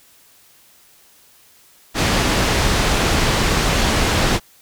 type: low-pass noise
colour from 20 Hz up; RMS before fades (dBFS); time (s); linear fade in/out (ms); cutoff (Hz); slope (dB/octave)
pink; -17; 1.94-4.4; 50; 6400; 12
effects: white hiss -51 dBFS RMS until 4.61 s